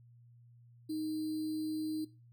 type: tone with sample-and-hold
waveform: sine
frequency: 311.1 Hz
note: D#4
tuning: in tune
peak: -34 dBFS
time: 0.89-2.05 s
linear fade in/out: 10 ms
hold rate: 4410 Hz
effects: noise-tail reverb RT60 0.3 s tail -18 dB re dry + added 119 Hz sine -57 dBFS peak until 2.32 s